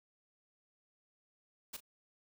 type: noise with echo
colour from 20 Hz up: white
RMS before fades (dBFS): -43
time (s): 1.73-1.77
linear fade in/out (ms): 10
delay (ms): 36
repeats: 1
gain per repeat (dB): -14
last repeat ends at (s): 1.806
effects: none